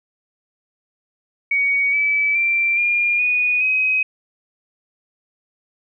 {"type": "tone with pitch steps", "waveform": "sine", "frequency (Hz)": [2246, 2300, 2355, 2411, 2469, 2528], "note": ["C#7", "D7", "D7", "D7", "D#7", "D#7"], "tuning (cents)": [22, -37, 4, 45, -14, 27], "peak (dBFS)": -15, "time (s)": [1.51, 4.03], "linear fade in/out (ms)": 5, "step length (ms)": 420, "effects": []}